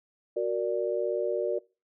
sine chord, Gb augmented, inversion none, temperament equal, 370 / 466.2 / 587.3 Hz, Gb4 / Bb4 / D5, 0 / 0 / 0 cents, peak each -30 dBFS, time 0.36-1.59 s, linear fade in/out 10 ms, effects noise-tail reverb RT60 0.3 s tail -23 dB re dry

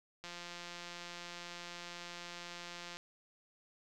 click train, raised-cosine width 0.2 ms, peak -29 dBFS, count 476, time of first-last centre 0.24-2.97 s, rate 174 Hz, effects none

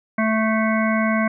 harmonic tone, 220 Hz, A3, in tune, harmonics 1 / 3 / 5 / 7 / 9 / 10, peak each -19 / -24 / -26 / -27 / -29 / -29 dBFS, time 0.18-1.28 s, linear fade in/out 5 ms, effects none

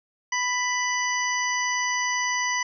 harmonic tone with a mistuned harmonic, 991 Hz, B5, 6 cents sharp, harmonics 1 / 2 / 3 / 5 / 6, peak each -28 / -26 / -35 / -36 / -30 dBFS, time 0.32-2.63 s, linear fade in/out 5 ms, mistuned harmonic 5, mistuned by -42 cents, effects none

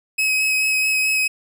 40% pulse tone with vibrato, 2551 Hz, D#7, 43 cents sharp, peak -16 dBFS, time 0.18-1.28 s, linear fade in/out 10 ms, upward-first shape sine, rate 4.6 Hz, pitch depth 14 cents each way, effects 9-bit

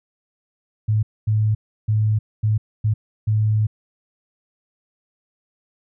sine tone bursts at uneven times, 107.7 Hz, A2, 37 cents flat, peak -15 dBFS, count 6, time 0.88-1.03 / 1.27-1.55 / 1.88-2.19 / 2.43-2.58 / 2.84-2.94 / 3.27-3.67 s, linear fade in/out 10 ms, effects none

